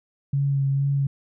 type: tone with vibrato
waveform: sine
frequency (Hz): 138.59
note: C#3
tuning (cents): 0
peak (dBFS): -19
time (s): 0.33-1.07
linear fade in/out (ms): 5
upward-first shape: sine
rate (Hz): 2.2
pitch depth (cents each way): 20
effects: none